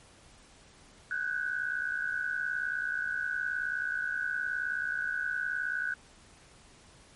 sine tone cluster, 1482 / 1541 / 1631 Hz, F#6 / G6 / G#6, +2 / -30 / -32 cents, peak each -32 / -36 / -37 dBFS, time 1.11-5.94 s, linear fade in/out 2 ms, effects pink hiss -57 dBFS RMS until 7.15 s + MP3 48 kbps

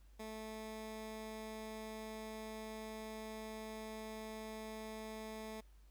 15% pulse tone, 218.7 Hz, A3, 10 cents flat, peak -39 dBFS, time 0.19-5.61 s, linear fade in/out 10 ms, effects added 50 Hz sine -59 dBFS peak until 5.9 s + pink hiss -74 dBFS RMS until 5.9 s

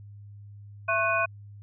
sine tone cluster, 666 / 1090 / 1493 / 2481 Hz, E5 / C#6 / F#6 / D#7, +18 / -29 / +15 / -6 cents, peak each -28 dBFS, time 0.88-1.26 s, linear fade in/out 10 ms, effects added 102 Hz sine -43 dBFS peak until 1.62 s

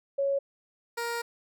sine / 15% pulse tone pair in turn, 554.4 / 469.4 Hz, C#5 / A#4, 0 / +12 cents, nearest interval minor third, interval 288 cents, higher first, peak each -24 dBFS, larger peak neither, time 0.18-0.39 / 0.97-1.22 s, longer second, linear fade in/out 10 ms, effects none

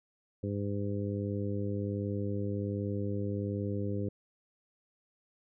harmonic tone, 101.3 Hz, G#2, 43 cents flat, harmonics 1 / 2 / 3 / 4 / 5, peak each -34 / -37 / -39 / -40 / -41 dBFS, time 0.43-4.09 s, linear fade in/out 5 ms, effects none

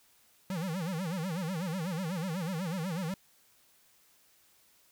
square tone with vibrato, 174.61 Hz, F3, in tune, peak -33 dBFS, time 0.5-3.14 s, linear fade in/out 2 ms, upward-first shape sine, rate 8.1 Hz, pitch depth 200 cents each way, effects white hiss -65 dBFS RMS until 4.91 s

